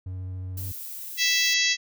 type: tone with vibrato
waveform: triangle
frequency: 92.5 Hz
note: F#2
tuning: in tune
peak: -29 dBFS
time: 0.06-0.72 s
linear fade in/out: 5 ms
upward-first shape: sine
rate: 14 Hz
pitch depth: 12 cents each way
type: noise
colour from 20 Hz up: violet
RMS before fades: -37 dBFS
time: 0.57-1.54 s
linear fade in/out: 5 ms
type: harmonic tone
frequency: 659.3 Hz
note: E5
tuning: in tune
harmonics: 3 / 4 / 5 / 6 / 7 / 8 / 9 / 10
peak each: -26 / -27 / -28 / -29 / -29 / -30 / -31 / -31 dBFS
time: 1.17-1.77 s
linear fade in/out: 50 ms
effects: none